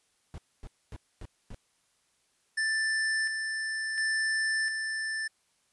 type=noise bursts; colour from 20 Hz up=brown; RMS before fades=-41 dBFS; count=5; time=0.34-1.545 s; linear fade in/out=0 ms; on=41 ms; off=250 ms
type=tone with tremolo; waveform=square; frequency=1767 Hz; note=A6; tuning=7 cents sharp; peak=-27 dBFS; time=2.57-5.28 s; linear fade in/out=10 ms; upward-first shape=square; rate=0.71 Hz; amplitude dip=40%
effects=white hiss -71 dBFS RMS until 5.72 s + resampled to 24000 Hz